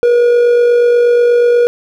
triangle tone with amplitude modulation, 480 Hz, B4, 49 cents flat, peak -3 dBFS, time 0.03-1.67 s, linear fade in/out 0 ms, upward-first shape sine, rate 48.3 Hz, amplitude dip 30%, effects none

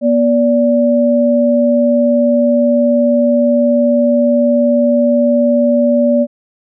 sine tone pair together, 241.2 / 580 Hz, B3 / D5, -41 / -22 cents, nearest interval octave + minor third, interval 1519 cents, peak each -11 dBFS, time 0.01-6.27 s, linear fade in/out 50 ms, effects none

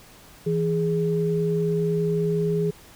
sine tone pair together, 164.81 / 415.3 Hz, E3 / G#4, 0 / 0 cents, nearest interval octave + major third, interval 1600 cents, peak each -23 dBFS, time 0.46-2.71 s, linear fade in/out 10 ms, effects pink hiss -49 dBFS RMS until 2.95 s

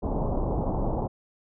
pink low-pass noise, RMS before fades -27 dBFS, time 0.02-1.08 s, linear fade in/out 20 ms, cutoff 960 Hz, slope 48 dB/octave, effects none

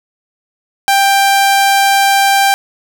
sawtooth tone pair in turn, 789 / 789 Hz, G5 / G5, +11 / +11 cents, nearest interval unison, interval 0 cents, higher neither, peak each -4 dBFS, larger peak neither, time 0.88-1.06 / 1.06-2.54 s, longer second, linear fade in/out 0 ms, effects none

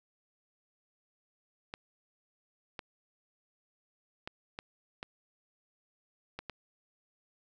clicks, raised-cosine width 0.3 ms, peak -23 dBFS, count 7, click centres 1.739 / 2.792 / 4.275 / 4.589 / 5.029 / 6.39 / 6.497 s, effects none

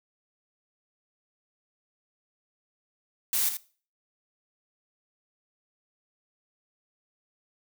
blue noise with echo, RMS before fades -26 dBFS, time 3.33-3.49 s, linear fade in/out 2 ms, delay 80 ms, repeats 1, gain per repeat -8 dB, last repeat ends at 3.57 s, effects noise-tail reverb RT60 0.4 s tail -19 dB re dry

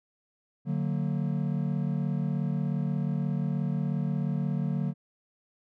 triangle chord, D augmented, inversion none, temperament just, 146.83 / 183.54 / 229.4 Hz, D3 / F#3 / A#3, 0 / -14 / -28 cents, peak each -27 / -29 / -32 dBFS, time 0.65-4.94 s, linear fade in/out 50 ms, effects none

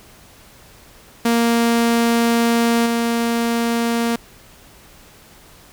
sawtooth tone with level steps, 233.1 Hz, A#3, in tune, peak -10 / -13 dBFS, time 1.25-4.16 s, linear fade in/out 5 ms, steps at 2.86 s, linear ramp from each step 2 ms, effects pink hiss -46 dBFS RMS until 5.72 s

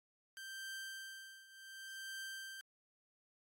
sawtooth tone with tremolo, 1568 Hz, G6, in tune, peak -40 dBFS, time 0.37-2.61 s, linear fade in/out 0 ms, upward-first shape triangle, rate 0.68 Hz, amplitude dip 85%, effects AAC 48 kbps

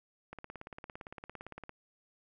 click train, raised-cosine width 0.5 ms, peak -29 dBFS, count 25, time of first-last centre 0.33-1.694 s, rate 17.6 Hz, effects none

